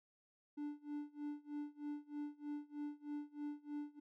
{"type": "tone with tremolo", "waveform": "triangle", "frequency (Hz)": 293.7, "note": "D4", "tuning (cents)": 0, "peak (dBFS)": -38, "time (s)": [0.57, 4], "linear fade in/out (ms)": 10, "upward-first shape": "sine", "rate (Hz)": 3.2, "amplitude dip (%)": 95, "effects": []}